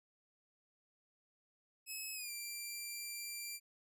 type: tone with pitch glide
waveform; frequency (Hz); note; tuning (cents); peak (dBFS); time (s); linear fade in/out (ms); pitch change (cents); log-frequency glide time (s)
10% pulse; 2577 to 2363; E7 to D7; -40 to +10; -34; 1.86-3.6; 50; -150; 2.14-2.31
effects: none